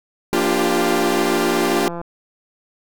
click train, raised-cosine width 1 ms, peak -16 dBFS, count 289, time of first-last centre 0.33-2.014 s, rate 171 Hz
sawtooth chord, G minor seventh, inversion first, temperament equal with one note detuned, 233.1 / 293.7 / 349.2 / 394.5 Hz, Bb3 / D4 / F4 / G4, 0 / 0 / 0 / +11 cents, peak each -20 / -19 / -17 / -17 dBFS, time 0.33-1.88 s, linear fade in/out 0 ms
effects none

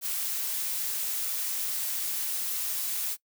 blue noise, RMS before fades -31 dBFS, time 0.01-3.17 s, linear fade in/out 50 ms, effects noise-tail reverb RT60 0.1 s tail -22 dB re dry

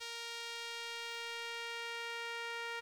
sawtooth tone with band-pass filter sweep, 466.2 Hz, A#4, in tune, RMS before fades -43 dBFS, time 0-2.81 s, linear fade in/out 20 ms, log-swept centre 4000 to 2000 Hz, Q 1.1, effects 11-bit

